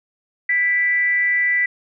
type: tone with frequency modulation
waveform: sine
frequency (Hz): 1975.5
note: B6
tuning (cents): 0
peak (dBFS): -15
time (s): 0.49-1.66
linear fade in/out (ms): 5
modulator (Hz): 344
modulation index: 0.29
effects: none